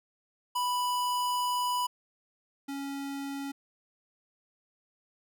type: tone pair in turn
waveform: square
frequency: 987.8 / 277.8 Hz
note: B5 / C#4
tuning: 0 / +4 cents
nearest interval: octave + minor seventh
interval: 2196 cents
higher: first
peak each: -28 / -35 dBFS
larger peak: first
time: 0.55-1.87 / 2.68-3.52 s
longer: first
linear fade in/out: 10 ms
effects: none